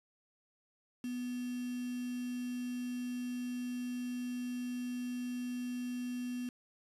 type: tone with quantisation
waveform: sine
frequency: 246.9 Hz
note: B3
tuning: in tune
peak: -36 dBFS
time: 1.04-6.49 s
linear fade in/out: 2 ms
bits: 8
effects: resampled to 32000 Hz